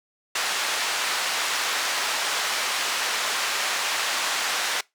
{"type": "band-pass noise", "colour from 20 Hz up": "pink", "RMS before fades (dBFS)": -26, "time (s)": [0.35, 4.81], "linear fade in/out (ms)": 5, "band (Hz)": [980, 7300], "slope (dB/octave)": 12, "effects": ["noise-tail reverb RT60 0.2 s tail -23 dB re dry"]}